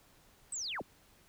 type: linear sweep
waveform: sine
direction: down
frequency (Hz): 8372 to 51.91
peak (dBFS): -36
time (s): 0.52-0.82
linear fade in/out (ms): 5
effects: pink hiss -64 dBFS RMS until 1.28 s